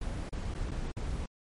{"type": "noise with dropouts", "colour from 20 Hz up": "brown", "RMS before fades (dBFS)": -35, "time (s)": [0.01, 1.26], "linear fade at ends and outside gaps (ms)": 5, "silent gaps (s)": [[0.293, 0.325], [0.541, 0.547], [0.709, 0.714], [0.918, 0.966]], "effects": ["MP3 48 kbps"]}